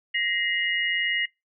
sine tone cluster, 1888 / 2069 / 2879 Hz, A#6 / C7 / F#7, +22 / -20 / -48 cents, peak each -27 dBFS, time 0.14-1.26 s, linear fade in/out 10 ms, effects noise-tail reverb RT60 0.2 s tail -24 dB re dry

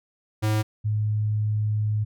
square / sine tone pair in turn, 107.7 / 106.46 Hz, A2 / G#2, -37 / +43 cents, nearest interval unison, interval 20 cents, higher first, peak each -21 / -21 dBFS, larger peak neither, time 0.42-0.63 / 0.84-2.05 s, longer second, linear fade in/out 20 ms, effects none

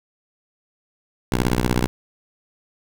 10% pulse ring-modulated tone, 61.4 Hz, B1, 9 cents flat, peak -7 dBFS, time 1.32-1.87 s, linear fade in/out 0 ms, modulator 69.5 Hz, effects none

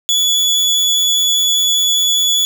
30% pulse tone, 3421 Hz, A7, 49 cents flat, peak -9 dBFS, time 0.09-2.45 s, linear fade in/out 0 ms, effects none

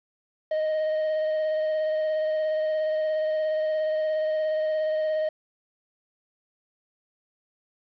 triangle tone with vibrato, 622.3 Hz, D#5, in tune, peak -21 dBFS, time 0.51-5.29 s, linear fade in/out 5 ms, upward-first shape sine, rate 17 Hz, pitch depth 14 cents each way, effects resampled to 11025 Hz + 9-bit

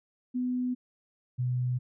sine tone pair in turn, 250 / 125 Hz, B3 / B2, +21 / +21 cents, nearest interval octave, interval 1200 cents, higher first, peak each -27 / -26 dBFS, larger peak second, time 0.34-0.75 / 1.38-1.79 s, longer neither, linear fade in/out 20 ms, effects none

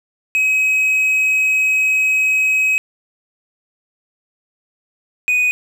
triangle tone pair in turn, 2543 / 2486 Hz, D#7 / D#7, +37 / -2 cents, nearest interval unison, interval 39 cents, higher first, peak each -11 dBFS, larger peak neither, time 0.35-2.78 / 5.28-5.51 s, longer first, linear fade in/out 0 ms, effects none

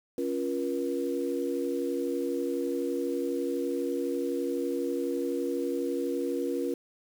sine chord, Bb minor, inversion first, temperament equal with one note detuned, 277.2 / 349.2 / 478.4 Hz, Db4 / F4 / Bb4, 0 / 0 / +45 cents, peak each -32 dBFS, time 0.18-6.74 s, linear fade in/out 2 ms, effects 8-bit

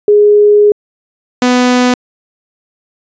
sine / sawtooth tone pair in turn, 415.3 / 248.7 Hz, G#4 / B3, 0 / +12 cents, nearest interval major sixth, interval 888 cents, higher first, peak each -3 dBFS, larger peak neither, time 0.08-0.72 / 1.42-1.94 s, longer first, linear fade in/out 2 ms, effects resampled to 16000 Hz

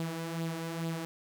sawtooth tone with flanger, 164.81 Hz, E3, in tune, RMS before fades -36 dBFS, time 0-1.05 s, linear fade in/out 0 ms, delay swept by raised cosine 0.24 to 4.14 ms, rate 2.3 Hz, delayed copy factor +0.5, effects none

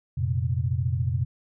sine chord, F suspended fourth, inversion none, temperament equal with one note detuned, 89.09 / 116.54 / 130.81 Hz, F2 / Bb2 / C3, +35 / 0 / 0 cents, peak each -27 dBFS, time 0.17-1.25 s, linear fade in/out 10 ms, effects none

